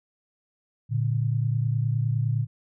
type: tone pair together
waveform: sine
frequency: 114.74 / 144.5 Hz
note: A#2 / D3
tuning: -27 / -28 cents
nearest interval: major third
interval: 399 cents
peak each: -23 / -27 dBFS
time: 0.89-2.47 s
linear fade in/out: 50 ms
effects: none

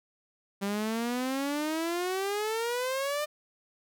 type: exponential sweep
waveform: sawtooth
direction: up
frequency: 196 to 606 Hz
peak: -25 dBFS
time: 0.61-3.26 s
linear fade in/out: 20 ms
effects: none

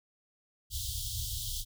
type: band-stop noise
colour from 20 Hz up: pink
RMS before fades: -36 dBFS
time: 0.7-1.65 s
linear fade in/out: 50 ms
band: 120 to 3100 Hz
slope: 96 dB/octave
effects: none

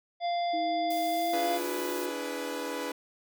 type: harmonic tone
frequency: 694 Hz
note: F5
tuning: 11 cents flat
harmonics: 1 / 3 / 5 / 7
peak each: -27 / -42 / -42 / -45 dBFS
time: 0.2-1.6 s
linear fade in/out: 50 ms
type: tone with pitch glide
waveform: sine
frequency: 320 to 359.2 Hz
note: D#4 to F4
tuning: +49 to +49 cents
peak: -34 dBFS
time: 0.53-2.1 s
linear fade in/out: 10 ms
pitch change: +200 cents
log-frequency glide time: 1.08-1.7 s
type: noise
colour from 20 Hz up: blue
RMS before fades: -42 dBFS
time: 0.9-2.06 s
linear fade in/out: 5 ms
type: chord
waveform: sawtooth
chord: E dominant seventh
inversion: third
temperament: equal with one note detuned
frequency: 288.6 / 329.6 / 415.3 / 493.9 Hz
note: D4 / E4 / G#4 / B4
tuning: -30 / 0 / 0 / 0 cents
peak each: -34 / -37 / -37 / -32 dBFS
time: 1.33-2.92 s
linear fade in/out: 5 ms
effects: none

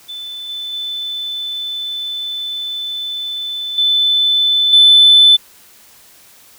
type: tone with level steps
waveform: sine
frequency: 3514 Hz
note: A7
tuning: 3 cents flat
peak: -25 / -22 / -20 / -10 / -3 dBFS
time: 0.08-5.37 s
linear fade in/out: 20 ms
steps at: 0.49 / 0.73 / 3.78 / 4.73 s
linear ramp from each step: 2 ms
effects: tanh soft clip ceiling 0 dBFS + white hiss -45 dBFS RMS until 6.58 s

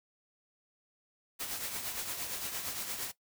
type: noise with tremolo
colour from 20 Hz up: white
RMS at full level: -36 dBFS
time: 1.39-3.12 s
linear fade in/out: 20 ms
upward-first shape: triangle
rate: 8.7 Hz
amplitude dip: 55%
effects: noise-tail reverb RT60 0.1 s tail -17 dB re dry

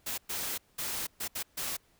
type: noise bursts at uneven times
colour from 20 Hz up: white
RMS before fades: -35 dBFS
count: 6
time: 0.06-0.18 / 0.29-0.58 / 0.78-1.07 / 1.2-1.28 / 1.35-1.43 / 1.57-1.77 s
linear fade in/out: 10 ms
effects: pink hiss -67 dBFS RMS until 1.99 s

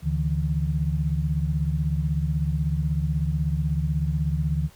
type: tone cluster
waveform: sine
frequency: 72.8 / 145.6 / 161.8 Hz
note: D2 / D3 / E3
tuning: -15 / -15 / -32 cents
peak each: -26 dBFS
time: 0.02-4.7 s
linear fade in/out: 50 ms
effects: pink hiss -54 dBFS RMS until 4.75 s

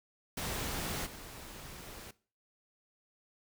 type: noise with level steps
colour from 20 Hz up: pink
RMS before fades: -37 / -48 dBFS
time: 0.37-2.11 s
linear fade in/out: 5 ms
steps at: 1.05 s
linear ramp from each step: 20 ms
effects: noise-tail reverb RT60 0.4 s tail -20 dB re dry

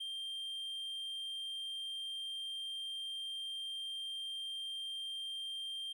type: tone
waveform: triangle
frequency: 3175 Hz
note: G7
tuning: 21 cents sharp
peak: -38 dBFS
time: 0-5.93 s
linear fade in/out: 10 ms
effects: none

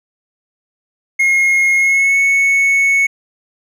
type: tone with pitch glide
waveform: triangle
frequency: 2152 to 2210 Hz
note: C7 to C#7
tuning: +48 to -6 cents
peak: -8 dBFS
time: 1.19-3.07 s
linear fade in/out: 10 ms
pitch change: +46 cents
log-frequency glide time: 1.76-2.18 s
effects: none

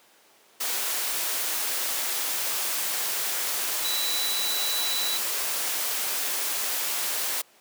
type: tone in noise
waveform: sine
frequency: 3951 Hz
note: B7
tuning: in tune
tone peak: -28 dBFS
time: 3.84-5.18 s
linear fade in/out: 10 ms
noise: white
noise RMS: -28 dBFS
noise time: 0.6-7.42 s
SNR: -3 dB
effects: pink hiss -57 dBFS RMS until 7.6 s + high-pass 400 Hz 12 dB/octave

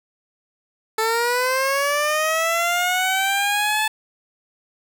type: linear sweep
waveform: 15% pulse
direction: up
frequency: 437 to 872 Hz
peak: -12 dBFS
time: 0.98-3.88 s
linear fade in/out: 5 ms
effects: none

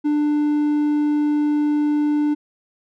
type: tone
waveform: triangle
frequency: 296.7 Hz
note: D4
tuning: 18 cents sharp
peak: -14 dBFS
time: 0.04-2.35 s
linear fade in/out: 20 ms
effects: none

